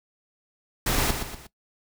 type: noise with echo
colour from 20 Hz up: pink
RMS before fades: -24 dBFS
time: 0.86-1.11 s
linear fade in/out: 5 ms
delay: 120 ms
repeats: 3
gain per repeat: -7 dB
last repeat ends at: 1.47 s
effects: noise-tail reverb RT60 0.1 s tail -18 dB re dry